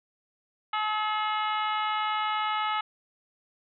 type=harmonic tone with a mistuned harmonic; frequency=428.1 Hz; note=A4; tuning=47 cents flat; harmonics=2 / 3 / 4 / 5 / 6 / 7 / 8 / 9; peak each=-30 / -29 / -40 / -36 / -46 / -37 / -44 / -47 dBFS; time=0.73-2.81 s; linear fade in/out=5 ms; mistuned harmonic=7; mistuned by=-36 cents; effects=none